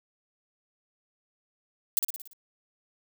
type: noise with echo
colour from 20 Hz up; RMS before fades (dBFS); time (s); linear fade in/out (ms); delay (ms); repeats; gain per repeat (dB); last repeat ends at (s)
violet; -22; 1.97-1.99; 0; 57; 6; -5; 2.332
effects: none